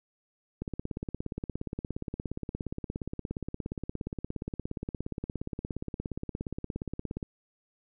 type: click train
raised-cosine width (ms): 3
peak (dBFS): -21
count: 114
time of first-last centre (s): 0.62-7.228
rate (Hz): 17.1
effects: none